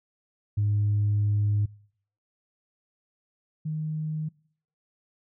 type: tone pair in turn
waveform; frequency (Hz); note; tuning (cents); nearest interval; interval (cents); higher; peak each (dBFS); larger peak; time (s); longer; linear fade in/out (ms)
sine; 103.6 / 155.22; G#2 / D#3; -4 / -4; perfect fifth; 700; second; -20 / -27; first; 0.57-1.66 / 3.65-4.29; first; 10
effects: noise-tail reverb RT60 0.6 s tail -25 dB re dry + tanh soft clip ceiling -18 dBFS